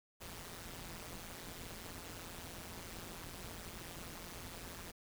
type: noise with amplitude modulation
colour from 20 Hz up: pink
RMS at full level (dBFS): -45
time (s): 0.2-4.92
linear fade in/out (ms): 20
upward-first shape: sine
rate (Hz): 172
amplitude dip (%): 85
effects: none